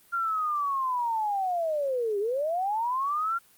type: linear two-way sweep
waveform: sine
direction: down then up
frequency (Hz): 1396.9 to 391.9 to 1396.9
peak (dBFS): -25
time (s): 0.12-3.39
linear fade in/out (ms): 20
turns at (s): 2.19
effects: white hiss -59 dBFS RMS until 3.57 s + Opus 32 kbps